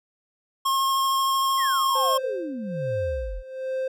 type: tone with vibrato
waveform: square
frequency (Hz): 1077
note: C6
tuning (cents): +50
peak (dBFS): -21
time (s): 0.65-2.18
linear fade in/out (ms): 10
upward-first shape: sine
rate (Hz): 13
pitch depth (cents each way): 10
type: exponential sweep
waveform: sine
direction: down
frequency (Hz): 2078 to 39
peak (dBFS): -29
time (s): 1.57-3.43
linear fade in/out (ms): 50
type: tone with tremolo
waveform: triangle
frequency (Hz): 523.3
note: C5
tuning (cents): 0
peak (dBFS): -22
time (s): 1.95-3.88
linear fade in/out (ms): 5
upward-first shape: sine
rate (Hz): 1.2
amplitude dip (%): 85
effects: none